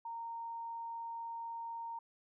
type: tone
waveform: sine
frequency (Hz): 924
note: A#5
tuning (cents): -16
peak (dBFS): -40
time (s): 0.05-1.99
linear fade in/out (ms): 5
effects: none